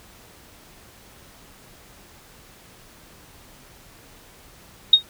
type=tone with exponential decay; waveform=sine; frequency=3729 Hz; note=A#7; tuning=in tune; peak=-4 dBFS; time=4.93-5.03 s; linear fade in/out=5 ms; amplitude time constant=20 ms; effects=pink hiss -49 dBFS RMS until 5.09 s